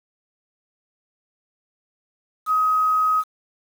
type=tone with quantisation; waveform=sine; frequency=1263 Hz; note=D#6; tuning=26 cents sharp; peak=-16 dBFS; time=2.46-3.24 s; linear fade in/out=50 ms; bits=7; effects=none

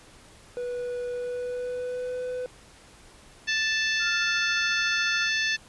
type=tone with pitch glide; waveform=triangle; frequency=489.7 to 500.9 Hz; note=B4 to B4; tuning=-15 to +24 cents; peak=-27 dBFS; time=0.57-2.46 s; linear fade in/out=0 ms; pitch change=+39 cents; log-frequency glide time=1.12-2.21 s
type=harmonic tone; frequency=880 Hz; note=A5; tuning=in tune; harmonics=2 / 3 / 4 / 5 / 6 / 7; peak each=-26 / -30 / -32 / -34 / -36 / -37 dBFS; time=3.47-5.57 s; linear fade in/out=20 ms
type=tone with tremolo; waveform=sine; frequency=1396.9 Hz; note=F6; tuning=in tune; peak=-29 dBFS; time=3.99-5.3 s; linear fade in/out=50 ms; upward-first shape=sine; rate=14 Hz; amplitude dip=45%
effects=pink hiss -52 dBFS RMS until 5.68 s + resampled to 24000 Hz

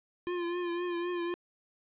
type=tone with vibrato; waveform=square; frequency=349.2 Hz; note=F4; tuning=in tune; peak=-32 dBFS; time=0.27-1.34 s; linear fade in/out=0 ms; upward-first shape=triangle; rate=3.9 Hz; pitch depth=46 cents each way; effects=resampled to 8000 Hz + 11-bit

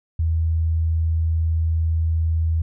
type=tone; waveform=sine; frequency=81.2 Hz; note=E2; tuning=26 cents flat; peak=-17 dBFS; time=0.19-2.62 s; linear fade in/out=5 ms; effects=none

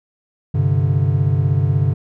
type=chord; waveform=triangle; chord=G suspended fourth; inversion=none; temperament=just; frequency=98 / 130.67 / 147 Hz; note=G2 / C3 / D3; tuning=0 / -2 / +2 cents; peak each=-16 dBFS; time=0.54-1.94 s; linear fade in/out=10 ms; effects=none

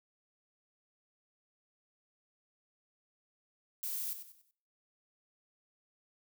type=noise with echo; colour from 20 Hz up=violet; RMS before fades=-38 dBFS; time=3.83-4.13 s; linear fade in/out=0 ms; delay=95 ms; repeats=4; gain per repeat=-9 dB; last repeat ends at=4.51 s; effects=noise-tail reverb RT60 0.6 s tail -23 dB re dry

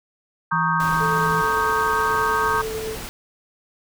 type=chord; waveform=sine; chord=Eb dominant seventh; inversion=second; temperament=equal; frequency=932.3 / 1108.7 / 1244.5 / 1568 Hz; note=Bb5 / Db6 / Eb6 / G6; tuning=0 / 0 / 0 / 0 cents; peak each=-24 dBFS; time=0.51-2.62 s; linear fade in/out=10 ms
type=tone with pitch glide; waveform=sine; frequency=164.8 to 162.16 Hz; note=E3 to E3; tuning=0 to -28 cents; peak=-25 dBFS; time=0.52-1.42 s; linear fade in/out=10 ms; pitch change=-28 cents; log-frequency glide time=0.69-0.89 s
type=noise; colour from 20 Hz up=pink; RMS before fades=-33 dBFS; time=0.8-3.09 s; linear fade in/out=0 ms
type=tone with tremolo; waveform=sine; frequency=440 Hz; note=A4; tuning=in tune; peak=-25 dBFS; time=1-2.96 s; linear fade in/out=20 ms; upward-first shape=triangle; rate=9.2 Hz; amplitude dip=30%
effects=none

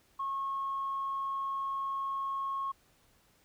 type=tone; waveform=sine; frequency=1090 Hz; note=C#6; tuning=29 cents flat; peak=-31 dBFS; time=0.19-2.72 s; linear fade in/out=10 ms; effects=tanh soft clip ceiling -27 dBFS + pink hiss -67 dBFS RMS until 3.44 s

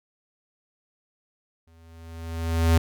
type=tone with exponential growth; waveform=square; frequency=82.41 Hz; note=E2; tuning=in tune; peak=-15 dBFS; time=1.67-2.78 s; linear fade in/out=5 ms; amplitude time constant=240 ms; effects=none

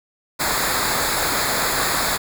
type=noise with comb filter; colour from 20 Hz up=pink; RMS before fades=-21 dBFS; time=0.39-2.18 s; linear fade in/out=20 ms; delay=0.34 ms; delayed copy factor=-0.75; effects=none

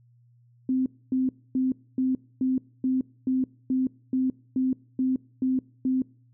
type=tone bursts; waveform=sine; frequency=259.3 Hz; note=C4; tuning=15 cents flat; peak=-21 dBFS; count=13; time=0.69-6.02 s; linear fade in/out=2 ms; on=170 ms; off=260 ms; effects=noise-tail reverb RT60 0.5 s tail -23 dB re dry + added 120 Hz sine -56 dBFS peak until 6.33 s

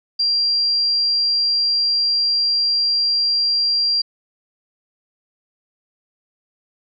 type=tone; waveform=sine; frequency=4750 Hz; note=D8; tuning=19 cents sharp; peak=-15 dBFS; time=0.19-4.02 s; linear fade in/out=10 ms; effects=none

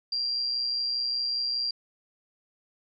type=tone with amplitude modulation; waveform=sine; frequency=4748 Hz; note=D8; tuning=18 cents sharp; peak=-24 dBFS; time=0.12-1.71 s; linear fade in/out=5 ms; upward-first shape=sine; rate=125 Hz; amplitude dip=45%; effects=none

